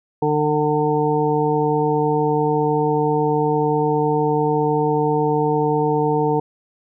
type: harmonic tone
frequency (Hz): 150.5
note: D3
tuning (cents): +43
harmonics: 1 / 2 / 3 / 5 / 6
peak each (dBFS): -23 / -23 / -19 / -25 / -23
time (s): 0.22-6.4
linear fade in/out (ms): 5
effects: none